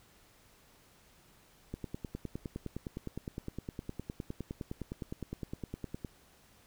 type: click train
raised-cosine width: 3 ms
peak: -25 dBFS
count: 43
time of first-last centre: 1.74-6.048 s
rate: 9.75 Hz
effects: pink hiss -63 dBFS RMS until 6.66 s